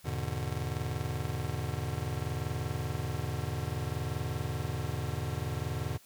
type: chord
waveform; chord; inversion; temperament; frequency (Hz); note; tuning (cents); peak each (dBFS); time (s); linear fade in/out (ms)
square; E dominant seventh; none; just; 82.41 / 103.01 / 123.61 / 148.33; E2 / G#2 / B2 / D3; 0 / -14 / +2 / +18; -39 / -39 / -38 / -39; 0.04-5.98; 20
effects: white hiss -59 dBFS RMS until 6.05 s